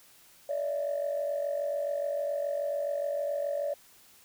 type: tone cluster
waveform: sine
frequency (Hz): 575 / 622 / 667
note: D5 / D#5 / E5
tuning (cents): -37 / -1 / +20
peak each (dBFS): -29 / -36 / -37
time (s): 0.49-3.74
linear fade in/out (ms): 5
effects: tanh soft clip ceiling -22 dBFS + white hiss -58 dBFS RMS until 4.24 s